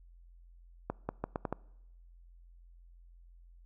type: accelerating click train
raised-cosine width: 1 ms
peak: -19 dBFS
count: 6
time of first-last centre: 0.9-1.526 s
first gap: 190 ms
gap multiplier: 0.79
effects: noise-tail reverb RT60 0.9 s tail -24 dB re dry + added 43 Hz sine -54 dBFS peak until 3.65 s